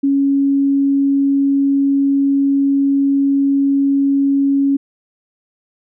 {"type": "tone", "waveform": "sine", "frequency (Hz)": 277.2, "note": "C#4", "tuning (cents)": 0, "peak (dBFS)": -11, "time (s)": [0.03, 4.77], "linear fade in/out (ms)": 10, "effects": []}